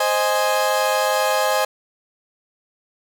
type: chord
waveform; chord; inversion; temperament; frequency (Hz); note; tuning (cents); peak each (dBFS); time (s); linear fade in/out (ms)
30% pulse; Ab major; first; equal; 523.3 / 622.3 / 830.6; C5 / Eb5 / Ab5; 0 / 0 / 0; -19; 0-1.65; 5
effects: none